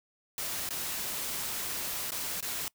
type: noise with dropouts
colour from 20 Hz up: white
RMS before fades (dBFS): -35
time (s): 0.38-2.68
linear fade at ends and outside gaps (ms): 1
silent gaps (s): 0.69-0.706 / 2.106-2.119 / 2.406-2.426
effects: noise-tail reverb RT60 0.1 s tail -23 dB re dry